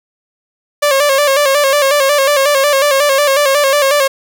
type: tone with vibrato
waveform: sawtooth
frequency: 563 Hz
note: C#5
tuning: 27 cents sharp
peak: -5 dBFS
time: 0.82-4.08 s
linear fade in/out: 10 ms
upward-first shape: square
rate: 5.5 Hz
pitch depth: 67 cents each way
effects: none